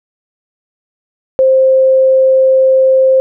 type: tone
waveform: sine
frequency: 526 Hz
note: C5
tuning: 9 cents sharp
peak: -5 dBFS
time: 1.39-3.2 s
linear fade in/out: 0 ms
effects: none